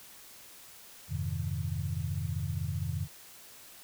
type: chord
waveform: sine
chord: F minor seventh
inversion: none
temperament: equal with one note detuned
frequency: 87.31 / 102.75 / 130.81 / 155.56 Hz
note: F2 / Ab2 / C3 / Eb3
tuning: 0 / -18 / 0 / 0 cents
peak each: -35 / -37 / -37 / -37 dBFS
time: 1.08-3.08 s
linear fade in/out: 50 ms
effects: white hiss -52 dBFS RMS until 3.83 s